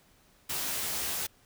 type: noise with comb filter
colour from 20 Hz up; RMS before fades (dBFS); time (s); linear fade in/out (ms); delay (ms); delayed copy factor
white; -33; 0.49-1.27; 10; 14; +0.75
effects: pink hiss -63 dBFS RMS until 1.45 s